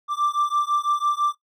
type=beating tone pair; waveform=triangle; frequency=1174.7 / 1180.7 Hz; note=D6 / D6; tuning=0 / +9 cents; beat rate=6 Hz; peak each=-21 dBFS; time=0.08-1.35 s; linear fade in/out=50 ms; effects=noise-tail reverb RT60 0.1 s tail -18 dB re dry